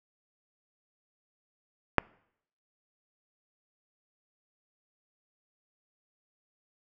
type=click; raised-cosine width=0.5 ms; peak=-4 dBFS; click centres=1.983 s; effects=noise-tail reverb RT60 0.7 s tail -26 dB re dry